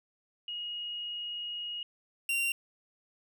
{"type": "tone pair in turn", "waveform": ["sine", "45% pulse"], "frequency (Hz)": [2881, 2763], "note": ["F#7", "F7"], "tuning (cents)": [-47, -19], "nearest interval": "minor second", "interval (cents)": 72, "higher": "first", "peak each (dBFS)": [-35, -28], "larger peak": "second", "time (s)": [[0.48, 1.83], [2.29, 2.52]], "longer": "first", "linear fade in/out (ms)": 2, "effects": []}